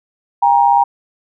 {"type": "tone pair together", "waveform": "sine", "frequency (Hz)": [803, 939.9], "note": ["G5", "A#5"], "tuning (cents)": [41, 14], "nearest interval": "minor third", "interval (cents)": 273, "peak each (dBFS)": -11, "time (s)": [0.42, 0.84], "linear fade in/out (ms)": 10, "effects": []}